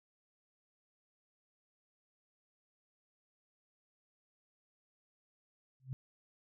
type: tone with exponential growth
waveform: sine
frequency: 131 Hz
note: C3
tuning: 2 cents sharp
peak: -33 dBFS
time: 5.8-5.93 s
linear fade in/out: 0 ms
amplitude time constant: 27 ms
effects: none